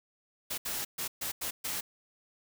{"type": "noise bursts at uneven times", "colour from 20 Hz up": "white", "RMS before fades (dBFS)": -35, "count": 6, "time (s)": [[0.5, 0.58], [0.65, 0.85], [0.98, 1.08], [1.21, 1.32], [1.41, 1.51], [1.64, 1.81]], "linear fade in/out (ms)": 10, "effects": []}